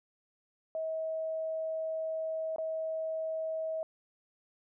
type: tone with dropouts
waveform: sine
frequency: 640 Hz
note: D#5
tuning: 49 cents sharp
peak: -32 dBFS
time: 0.75-3.83 s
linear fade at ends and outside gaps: 1 ms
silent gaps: 2.561-2.583 s
effects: none